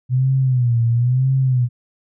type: tone with vibrato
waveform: sine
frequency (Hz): 124.5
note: B2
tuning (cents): +14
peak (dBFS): -13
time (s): 0.09-1.69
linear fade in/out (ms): 50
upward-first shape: sine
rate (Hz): 1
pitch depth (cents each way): 120
effects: none